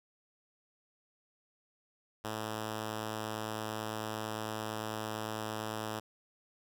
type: tone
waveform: 5% pulse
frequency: 108.9 Hz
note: A2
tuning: 17 cents flat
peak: -25 dBFS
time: 2.24-6 s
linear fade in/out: 10 ms
effects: none